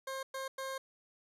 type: tone bursts at uneven times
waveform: 20% pulse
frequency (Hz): 533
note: C5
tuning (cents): +32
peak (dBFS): -33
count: 3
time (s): 0.07-0.23 / 0.34-0.48 / 0.58-0.78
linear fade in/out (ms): 5
effects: resampled to 32000 Hz